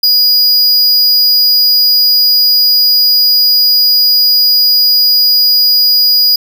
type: tone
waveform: square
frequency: 4900 Hz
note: D#8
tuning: 27 cents flat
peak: -6 dBFS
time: 0.03-6.36 s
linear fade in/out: 5 ms
effects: none